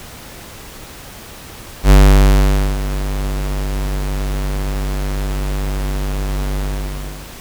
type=tone with ADSR envelope; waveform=square; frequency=49 Hz; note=G1; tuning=in tune; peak=-4 dBFS; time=1.83-7.36 s; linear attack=73 ms; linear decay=870 ms; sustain=-14 dB; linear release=740 ms; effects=pink hiss -35 dBFS RMS until 7.4 s